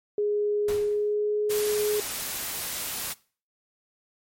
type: tone with pitch glide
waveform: sine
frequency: 415.3 to 420.1 Hz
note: G#4 to G#4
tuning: 0 to +20 cents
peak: -22 dBFS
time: 0.18-2 s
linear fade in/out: 2 ms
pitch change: +20 cents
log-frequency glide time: 0.77-1.44 s
type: noise with exponential decay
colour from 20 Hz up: pink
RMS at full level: -34 dBFS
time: 0.68-1.14 s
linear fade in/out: 5 ms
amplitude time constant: 100 ms
type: noise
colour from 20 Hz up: white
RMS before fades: -32 dBFS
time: 1.49-3.14 s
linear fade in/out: 20 ms
effects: noise-tail reverb RT60 0.4 s tail -21 dB re dry + MP3 64 kbps